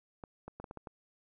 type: clicks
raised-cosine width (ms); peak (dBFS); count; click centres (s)
1; -30; 7; 0.238 / 0.48 / 0.6 / 0.642 / 0.711 / 0.773 / 0.872
effects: none